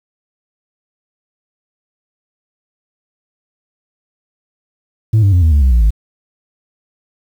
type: tone with pitch steps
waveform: sine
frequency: 109.6 / 98.78 / 89.02 / 80.23 / 72.31 / 65.17 / 58.73 / 52.93 Hz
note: A2 / G2 / F2 / E2 / D2 / C2 / A#1 / G#1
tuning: -6 / +14 / +34 / -46 / -26 / -6 / +14 / +34 cents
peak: -4 dBFS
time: 5.13-5.906 s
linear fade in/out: 10 ms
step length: 97 ms
effects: tanh soft clip ceiling -6 dBFS + 7-bit